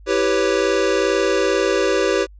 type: chord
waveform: square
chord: C# half-diminished seventh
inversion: first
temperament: equal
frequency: 329.6 / 392 / 493.9 / 554.4 Hz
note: E4 / G4 / B4 / C#5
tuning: 0 / 0 / 0 / 0 cents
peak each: -25 / -20 / -22 / -23 dBFS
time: 0.06-2.27 s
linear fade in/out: 50 ms
effects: added 50 Hz sine -40 dBFS peak until 2.39 s + resampled to 16000 Hz